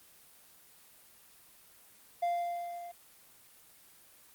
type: tone with level ramp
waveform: triangle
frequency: 695 Hz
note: F5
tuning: 9 cents flat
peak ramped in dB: -25 to -41 dBFS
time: 2.22-2.92 s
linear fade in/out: 10 ms
effects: white hiss -59 dBFS RMS until 4.34 s + Opus 24 kbps